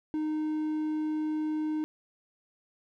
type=tone; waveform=triangle; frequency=308.4 Hz; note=D#4; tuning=15 cents flat; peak=-26 dBFS; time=0.14-1.84 s; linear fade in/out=0 ms; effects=none